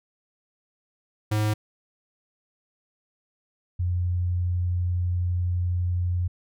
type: tone pair in turn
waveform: square / sine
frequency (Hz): 106.7 / 88.8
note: G#2 / F2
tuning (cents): +47 / +29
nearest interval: minor third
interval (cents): 318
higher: first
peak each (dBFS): -22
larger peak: neither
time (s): 1.31-1.54 / 3.79-6.28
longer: second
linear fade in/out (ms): 10
effects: none